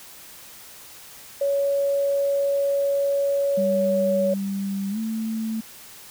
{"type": "tone", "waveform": "sine", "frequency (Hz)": 560, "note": "C#5", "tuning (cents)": 18, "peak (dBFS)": -19, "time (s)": [1.41, 4.34], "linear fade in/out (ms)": 5}
{"type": "tone with pitch glide", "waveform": "sine", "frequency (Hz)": [196.7, 222.1], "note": ["G3", "A3"], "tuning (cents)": [6, 16], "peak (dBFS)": -24, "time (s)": [3.57, 5.61], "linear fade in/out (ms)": 10, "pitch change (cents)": 210, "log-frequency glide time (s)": [4.9, 4.98]}
{"effects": ["white hiss -44 dBFS RMS until 6.1 s"]}